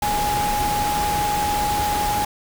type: tone in noise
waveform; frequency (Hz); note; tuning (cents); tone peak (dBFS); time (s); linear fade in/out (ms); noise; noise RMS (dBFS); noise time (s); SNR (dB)
sine; 830.6; G#5; 0; -20; 0.02-2.25; 5; pink; -26; 0.02-2.25; +3
effects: none